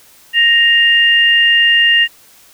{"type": "tone pair together", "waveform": "sine", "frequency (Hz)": [1864.7, 2806], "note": ["A#6", "F7"], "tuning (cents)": [0, 8], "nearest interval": "perfect fifth", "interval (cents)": 708, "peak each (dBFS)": -10, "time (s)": [0.33, 2.08], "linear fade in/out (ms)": 50, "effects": ["white hiss -45 dBFS RMS until 2.53 s"]}